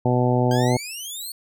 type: harmonic tone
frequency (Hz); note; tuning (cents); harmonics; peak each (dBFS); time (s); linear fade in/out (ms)
124.1; B2; +9; 1 / 2 / 3 / 4 / 5 / 6 / 7; -20 / -23 / -25 / -26 / -27 / -28 / -28; 0.05-0.77; 5
type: exponential sweep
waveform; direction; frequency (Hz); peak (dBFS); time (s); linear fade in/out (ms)
15% pulse; up; 1568 to 4435; -24; 0.51-1.32; 2
effects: none